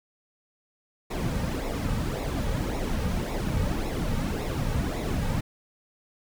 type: noise with flanger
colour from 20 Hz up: brown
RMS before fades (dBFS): -28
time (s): 1.1-5.41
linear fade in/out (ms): 10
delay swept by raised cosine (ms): 0.64 to 2.94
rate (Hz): 1.8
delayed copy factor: -0.65
effects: none